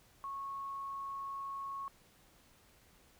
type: tone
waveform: sine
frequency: 1100 Hz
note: C#6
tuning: 14 cents flat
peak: -39 dBFS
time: 0.24-1.88 s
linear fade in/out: 0 ms
effects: pink hiss -65 dBFS RMS until 3.19 s